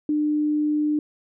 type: tone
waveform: sine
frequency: 300 Hz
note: D4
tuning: 37 cents sharp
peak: -19 dBFS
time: 0.09-0.99 s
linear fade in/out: 2 ms
effects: none